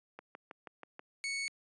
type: click train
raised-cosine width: 0.5 ms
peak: -30 dBFS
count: 6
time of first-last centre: 0.19-0.994 s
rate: 6.22 Hz
type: tone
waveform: sawtooth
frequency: 2217 Hz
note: C#7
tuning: in tune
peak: -31 dBFS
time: 1.24-1.48 s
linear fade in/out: 0 ms
effects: high-pass 300 Hz 12 dB/octave + resampled to 22050 Hz